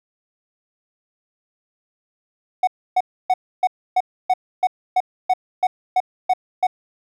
triangle tone bursts, 740 Hz, F#5, in tune, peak -11 dBFS, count 13, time 2.63-6.669 s, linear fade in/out 5 ms, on 43 ms, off 290 ms, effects none

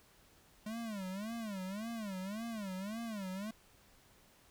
square tone with vibrato, 207.7 Hz, G#3, in tune, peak -40 dBFS, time 0.66-3.51 s, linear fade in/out 5 ms, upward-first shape sine, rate 1.8 Hz, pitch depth 200 cents each way, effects pink hiss -65 dBFS RMS until 4.5 s

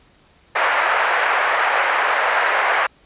white band-pass noise, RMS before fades -18 dBFS, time 0.55-2.87 s, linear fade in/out 10 ms, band 560 to 2000 Hz, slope 24 dB/octave, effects pink hiss -54 dBFS RMS until 3.05 s + resampled to 8000 Hz

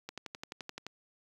click train, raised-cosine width 0.2 ms, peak -23 dBFS, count 10, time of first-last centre 0.09-0.866 s, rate 11.6 Hz, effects high-pass 80 Hz 12 dB/octave + 9-bit

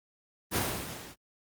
pink noise with level ramp, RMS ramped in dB -25 to -49 dBFS, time 0.51-1.16 s, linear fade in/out 50 ms, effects high-pass 80 Hz 12 dB/octave + Opus 24 kbps

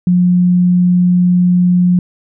sine tone, 178.7 Hz, F3, 40 cents sharp, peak -7 dBFS, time 0.07-1.99 s, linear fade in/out 2 ms, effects none

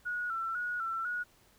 sine tone with vibrato, 1397 Hz, F6, in tune, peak -32 dBFS, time 0.05-1.24 s, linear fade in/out 20 ms, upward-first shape square, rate 2 Hz, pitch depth 69 cents each way, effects pink hiss -64 dBFS RMS until 1.58 s

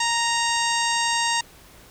harmonic tone, 931 Hz, A#5, 2 cents flat, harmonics 1 / 2 / 3 / 4 / 5 / 6 / 7 / 8 / 9, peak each -24 / -27 / -29 / -30 / -31 / -32 / -32 / -33 / -34 dBFS, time 0-1.41 s, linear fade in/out 5 ms, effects pink hiss -49 dBFS RMS until 1.9 s

